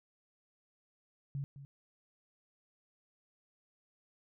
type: tone with echo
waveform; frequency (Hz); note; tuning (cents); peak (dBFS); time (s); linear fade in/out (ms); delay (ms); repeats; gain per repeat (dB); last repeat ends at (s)
sine; 139.3; C#3; +9; -35; 1.35-1.44; 0; 210; 1; -12; 1.65
effects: none